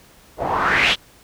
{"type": "noise with low-pass filter sweep", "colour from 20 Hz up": "white", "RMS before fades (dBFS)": -18, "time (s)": [0.37, 0.96], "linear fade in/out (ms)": 50, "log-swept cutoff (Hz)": [560, 3500], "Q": 3.8, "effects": ["pink hiss -50 dBFS RMS until 1.23 s"]}